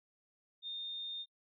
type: tone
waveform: sine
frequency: 3646 Hz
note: A#7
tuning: 39 cents flat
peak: -39 dBFS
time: 0.62-1.26 s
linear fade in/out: 50 ms
effects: noise-tail reverb RT60 0.1 s tail -22 dB re dry